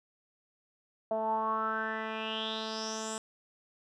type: tone with low-pass filter sweep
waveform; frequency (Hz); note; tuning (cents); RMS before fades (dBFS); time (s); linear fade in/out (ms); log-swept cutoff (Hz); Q
10% pulse; 220; A3; 0; -34; 1.11-3.18; 2; 690 to 8100; 7
effects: none